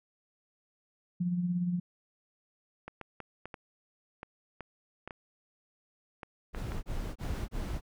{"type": "tone with tremolo", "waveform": "sine", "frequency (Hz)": 176.9, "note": "F3", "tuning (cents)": 23, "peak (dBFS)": -26, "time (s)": [1.2, 1.8], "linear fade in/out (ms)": 10, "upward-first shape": "sine", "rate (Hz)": 17, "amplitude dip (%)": 45}
{"type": "clicks", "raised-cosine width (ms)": 0.5, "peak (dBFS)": -26, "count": 12, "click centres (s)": [2.88, 3.013, 3.203, 3.456, 3.542, 4.231, 4.607, 5.076, 5.108, 6.232, 6.548, 6.72]}
{"type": "noise bursts", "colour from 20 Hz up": "brown", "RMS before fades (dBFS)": -35, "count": 4, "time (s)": [6.53, 7.811], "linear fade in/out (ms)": 50, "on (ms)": 300, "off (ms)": 27}
{"effects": []}